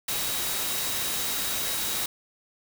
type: tone in noise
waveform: sine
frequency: 3828 Hz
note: A#7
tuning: 45 cents sharp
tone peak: -37 dBFS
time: 0.08-2.06 s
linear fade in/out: 5 ms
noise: white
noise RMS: -29 dBFS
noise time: 0.08-2.06 s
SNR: -11 dB
effects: none